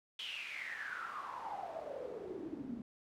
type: noise with band-pass filter sweep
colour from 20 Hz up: pink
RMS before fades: -44 dBFS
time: 0.19-2.82 s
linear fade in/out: 2 ms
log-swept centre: 3200 to 230 Hz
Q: 9.5
effects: none